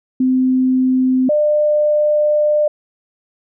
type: tone pair in turn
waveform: sine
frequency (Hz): 257.7 / 599.3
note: C4 / D5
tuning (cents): -26 / +35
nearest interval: octave + minor third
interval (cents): 1461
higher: second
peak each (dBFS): -11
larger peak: neither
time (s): 0.2-1.29 / 1.29-2.68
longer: second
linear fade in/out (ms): 5
effects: none